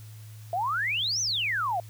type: exponential two-way sweep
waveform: sine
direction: up then down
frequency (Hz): 659.3 to 6272 to 659.3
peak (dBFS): -25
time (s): 0.53-1.8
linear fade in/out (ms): 2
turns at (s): 1.21
effects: added 108 Hz sine -42 dBFS peak until 1.89 s + white hiss -55 dBFS RMS until 1.89 s